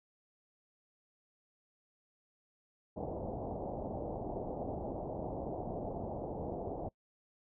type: low-pass noise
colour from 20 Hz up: white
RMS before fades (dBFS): -40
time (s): 2.96-6.89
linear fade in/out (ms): 10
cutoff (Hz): 780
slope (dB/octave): 48
effects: noise-tail reverb RT60 0.1 s tail -23 dB re dry